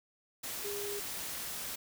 sine tone in noise, 407.3 Hz, G#4, 34 cents flat, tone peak -38 dBFS, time 0.64-1 s, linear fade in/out 10 ms, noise white, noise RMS -40 dBFS, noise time 0.43-1.76 s, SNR -1 dB, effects none

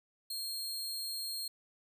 sawtooth tone, 4235 Hz, C8, 20 cents sharp, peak -34 dBFS, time 0.3-1.48 s, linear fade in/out 5 ms, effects none

